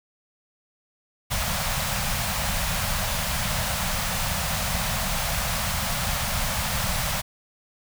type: band-stop noise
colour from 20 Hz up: pink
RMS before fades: -26 dBFS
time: 1.3-7.22 s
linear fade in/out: 20 ms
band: 210 to 550 Hz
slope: 48 dB/octave
effects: none